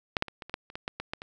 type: clicks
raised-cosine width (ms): 0.3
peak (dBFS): -9 / -9 / -24 / -23 / -27 / -14 / -30 / -19 / -15 / -18 / -16 / -24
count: 12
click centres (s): 0.168 / 0.224 / 0.283 / 0.422 / 0.496 / 0.541 / 0.701 / 0.755 / 0.879 / 1 / 1.135 / 1.219
effects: none